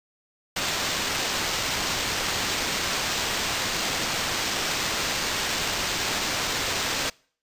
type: noise with sample-and-hold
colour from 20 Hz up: white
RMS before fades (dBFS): -27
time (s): 0.56-7.1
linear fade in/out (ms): 5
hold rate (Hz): 11025
effects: noise-tail reverb RT60 0.5 s tail -26 dB re dry + resampled to 32000 Hz